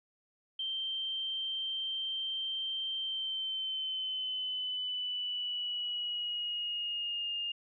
sine tone with pitch glide, 3136 to 2826 Hz, G7 to F7, 0 to +20 cents, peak -33 dBFS, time 0.59-7.52 s, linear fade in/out 5 ms, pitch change -180 cents, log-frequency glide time 2.97-7.33 s, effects none

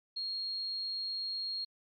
sine tone, 4264 Hz, C8, 32 cents sharp, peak -34 dBFS, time 0.16-1.65 s, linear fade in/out 10 ms, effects MP3 32 kbps

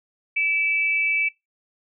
sine tone pair together, 2309 / 2637 Hz, D7 / E7, -30 / 0 cents, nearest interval major second, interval 230 cents, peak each -20 / -26 dBFS, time 0.36-1.29 s, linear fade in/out 10 ms, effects noise-tail reverb RT60 0.2 s tail -22 dB re dry

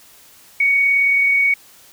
sine tone with amplitude modulation, 2235 Hz, C#7, 14 cents sharp, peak -11 dBFS, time 0.6-1.54 s, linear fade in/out 5 ms, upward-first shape sine, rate 38.8 Hz, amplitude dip 25%, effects white hiss -47 dBFS RMS until 1.92 s

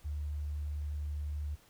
sine tone, 74 Hz, D2, 14 cents sharp, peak -34 dBFS, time 0.04-1.56 s, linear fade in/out 20 ms, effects pink hiss -63 dBFS RMS until 1.69 s

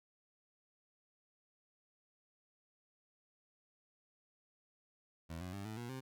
20% pulse tone with pitch steps, 82.7 / 90.71 / 99.49 / 109.12 / 119.69 / 131.28 Hz, E2 / F#2 / G2 / A2 / A#2 / C3, +6 / -34 / +26 / -14 / +46 / +6 cents, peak -38 dBFS, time 5.29-6.01 s, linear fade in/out 20 ms, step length 120 ms, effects none

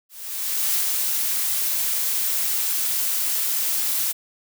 blue noise with ADSR envelope, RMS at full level -21 dBFS, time 0.09-4.13 s, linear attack 660 ms, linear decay 97 ms, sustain -2 dB, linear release 23 ms, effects none

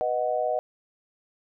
sine chord, B major, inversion none, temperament equal, 493.9 / 622.3 / 740 Hz, B4 / D#5 / F#5, 0 / 0 / 0 cents, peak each -30 / -26 / -28 dBFS, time 0.01-0.59 s, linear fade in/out 0 ms, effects none

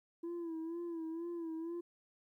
sine tone with vibrato, 333.2 Hz, E4, 19 cents sharp, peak -36 dBFS, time 0.23-1.81 s, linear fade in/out 10 ms, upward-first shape sine, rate 2.1 Hz, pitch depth 63 cents each way, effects tanh soft clip ceiling -38 dBFS + 13-bit

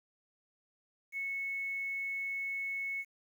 sine tone with quantisation, 2201 Hz, C#7, 13 cents flat, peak -34 dBFS, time 1.12-3.05 s, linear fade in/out 50 ms, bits 10, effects none

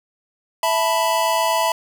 square chord, E suspended fourth, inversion none, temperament equal, 659.3 / 880 / 987.8 Hz, E5 / A5 / B5, 0 / 0 / 0 cents, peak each -22 / -23 / -21 dBFS, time 0.63-1.72 s, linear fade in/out 2 ms, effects none

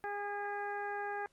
harmonic tone with a mistuned harmonic, 408.4 Hz, G#4, 29 cents flat, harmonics 1 / 2 / 3 / 4 / 5 / 6, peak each -42 / -39 / -48 / -42 / -52 / -58 dBFS, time 0.04-1.26 s, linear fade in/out 0 ms, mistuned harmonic 5, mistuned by -31 cents, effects pink hiss -73 dBFS RMS until 1.32 s + Opus 32 kbps

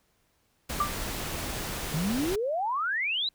pink noise, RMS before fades -34 dBFS, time 0.69-2.36 s, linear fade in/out 10 ms
sine tone with exponential decay, 1181 Hz, D6, 9 cents sharp, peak -20 dBFS, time 0.8-0.97 s, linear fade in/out 5 ms, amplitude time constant 35 ms
sine exponential sweep, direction up, 146.8 to 4068 Hz, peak -26 dBFS, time 1.94-3.29 s, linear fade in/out 5 ms
effects pink hiss -70 dBFS RMS until 3.34 s

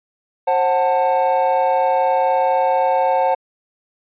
triangle chord, F# diminished, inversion second, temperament just, 532.8 / 740 / 888 Hz, C5 / F#5 / A5, +31 / 0 / +16 cents, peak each -16 dBFS, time 0.47-3.35 s, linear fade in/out 10 ms, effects tanh soft clip ceiling -4 dBFS + resampled to 8000 Hz

